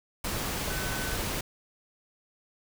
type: tone in noise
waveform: sine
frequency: 1514 Hz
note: F#6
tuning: 39 cents sharp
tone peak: -38 dBFS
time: 0.7-1.16 s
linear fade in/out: 5 ms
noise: pink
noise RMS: -32 dBFS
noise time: 0.24-1.41 s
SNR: -9 dB
effects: none